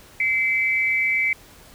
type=tone pair together; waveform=sine; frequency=2071 / 2299 Hz; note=C7 / D7; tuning=-18 / -37 cents; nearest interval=major second; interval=181 cents; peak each=-21 / -21 dBFS; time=0.2-1.33 s; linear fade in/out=2 ms; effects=pink hiss -48 dBFS RMS until 1.74 s